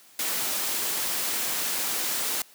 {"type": "noise", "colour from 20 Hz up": "white", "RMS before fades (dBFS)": -28, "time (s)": [0.19, 2.42], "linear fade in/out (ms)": 2, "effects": ["white hiss -54 dBFS RMS until 2.54 s", "high-pass 200 Hz 12 dB/octave"]}